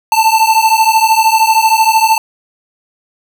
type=beating tone pair; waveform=square; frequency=880 / 893 Hz; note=A5 / A5; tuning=0 / +25 cents; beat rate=13 Hz; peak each=-11 dBFS; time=0.12-2.18 s; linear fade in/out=2 ms; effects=none